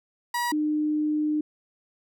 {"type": "tone pair in turn", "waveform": ["30% pulse", "sine"], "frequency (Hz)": [962, 303], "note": ["B5", "D#4"], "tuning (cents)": [-46, -46], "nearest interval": "octave + minor sixth", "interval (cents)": 2000, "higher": "first", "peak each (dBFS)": -22, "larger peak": "neither", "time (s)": [[0.34, 0.52], [0.52, 1.41]], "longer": "second", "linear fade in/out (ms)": 5, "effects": []}